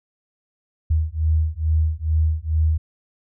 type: beating tone pair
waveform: sine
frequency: 77.78 / 80.08 Hz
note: D#2 / E2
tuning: 0 / -50 cents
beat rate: 2.3 Hz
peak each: -20 dBFS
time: 0.9-2.78 s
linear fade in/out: 10 ms
effects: none